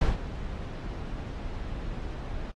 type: noise with ADSR envelope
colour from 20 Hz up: brown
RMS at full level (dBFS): -21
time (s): 0.01-2.52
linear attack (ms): 6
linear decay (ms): 150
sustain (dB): -14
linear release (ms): 19
effects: low-pass 5000 Hz 12 dB/octave + AAC 32 kbps